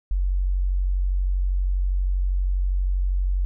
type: tone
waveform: sine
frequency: 46.25 Hz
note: F#1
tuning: in tune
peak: -19 dBFS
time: 0.11-3.45 s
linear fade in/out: 0 ms
effects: none